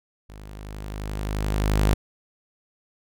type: tone with level ramp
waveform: sawtooth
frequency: 51.5 Hz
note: G#1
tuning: 14 cents flat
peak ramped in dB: -37 to -12 dBFS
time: 0.29-1.94 s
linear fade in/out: 5 ms
effects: none